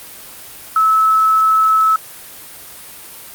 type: tone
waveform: sine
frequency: 1300 Hz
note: E6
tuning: 24 cents flat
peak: -9 dBFS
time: 0.76-1.96 s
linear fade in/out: 2 ms
effects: white hiss -35 dBFS RMS until 3.34 s + Opus 32 kbps